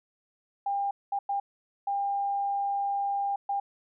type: tone bursts at uneven times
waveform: sine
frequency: 800 Hz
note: G5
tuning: 35 cents sharp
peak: -26 dBFS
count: 5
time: 0.66-0.91 / 1.12-1.19 / 1.29-1.4 / 1.87-3.36 / 3.49-3.6 s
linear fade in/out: 5 ms
effects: none